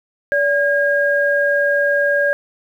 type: tone pair together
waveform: sine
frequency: 574 / 1626.1 Hz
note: D5 / G#6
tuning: -40 / -37 cents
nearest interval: octave + tritone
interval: 1803 cents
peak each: -16 dBFS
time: 0.32-2.33 s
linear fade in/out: 0 ms
effects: 8-bit